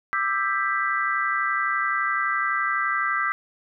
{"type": "chord", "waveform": "sine", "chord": "E minor seventh", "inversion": "third", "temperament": "just", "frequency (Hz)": [1186.7, 1318.5, 1582.2, 1977.8], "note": ["D6", "E6", "G6", "B6"], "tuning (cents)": [18, 0, 16, 2], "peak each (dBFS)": -27, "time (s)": [0.13, 3.32], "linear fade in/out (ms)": 0, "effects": []}